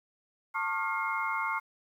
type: tone cluster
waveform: sine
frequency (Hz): 896 / 1091 / 1193 / 1402 / 2139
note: A5 / C#6 / D6 / F6 / C7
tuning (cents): +31 / -28 / +27 / +6 / +38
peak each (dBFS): -35 / -34 / -39 / -35 / -35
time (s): 0.54-1.6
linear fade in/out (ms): 20
effects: 10-bit